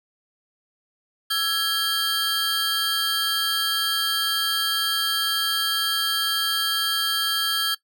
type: tone cluster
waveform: square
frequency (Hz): 1332 / 1665 / 3191 / 4507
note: E6 / G#6 / G7 / C#8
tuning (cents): +18 / +4 / +30 / +28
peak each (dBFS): -30 / -30 / -24 / -27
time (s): 1.3-7.75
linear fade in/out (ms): 10
effects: noise-tail reverb RT60 0.1 s tail -20 dB re dry